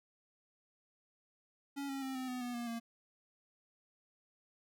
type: tone with pitch steps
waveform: square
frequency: 280 / 272.5 / 265.2 / 258.1 / 251.2 / 244.5 / 237.9 / 231.5 Hz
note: C#4 / C#4 / C4 / C4 / B3 / B3 / A#3 / A#3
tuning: +18 / -29 / +23 / -23 / +30 / -17 / +35 / -12 cents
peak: -39 dBFS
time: 1.76-2.8 s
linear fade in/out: 20 ms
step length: 130 ms
effects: none